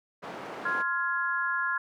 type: low-pass noise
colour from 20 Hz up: white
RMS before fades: -39 dBFS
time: 0.22-0.83 s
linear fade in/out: 20 ms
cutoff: 1100 Hz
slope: 12 dB/octave
type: chord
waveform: sine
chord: F minor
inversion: second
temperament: just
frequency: 1047.7 / 1396.9 / 1676.3 Hz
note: C6 / F6 / Ab6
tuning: +2 / 0 / +16 cents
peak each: -32 / -30 / -30 dBFS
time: 0.65-1.78 s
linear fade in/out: 5 ms
effects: high-pass 200 Hz 12 dB/octave